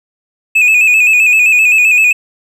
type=tone with vibrato; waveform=triangle; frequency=2534 Hz; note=D#7; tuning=31 cents sharp; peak=-4 dBFS; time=0.55-2.13 s; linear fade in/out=10 ms; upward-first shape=square; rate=7.7 Hz; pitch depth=49 cents each way; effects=none